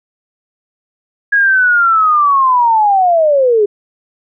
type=linear sweep; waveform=sine; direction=down; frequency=1661.2 to 398.9 Hz; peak=-7 dBFS; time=1.32-3.66 s; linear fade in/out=10 ms; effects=none